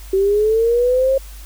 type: linear sweep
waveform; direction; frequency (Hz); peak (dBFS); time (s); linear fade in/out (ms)
sine; up; 380 to 542; -12; 0.13-1.18; 5
effects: added 50 Hz sine -33 dBFS peak until 1.45 s + white hiss -43 dBFS RMS until 1.45 s